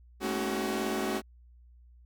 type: tone cluster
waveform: sawtooth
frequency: 212.5 / 230.4 / 275.6 / 319 / 376 Hz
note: G#3 / A#3 / C#4 / D#4 / F#4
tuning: +40 / -20 / -10 / +43 / +28 cents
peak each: -31 / -37 / -32 / -37 / -29 dBFS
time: 0.2-1.22 s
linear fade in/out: 50 ms
effects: added 60 Hz sine -53 dBFS peak until 2.05 s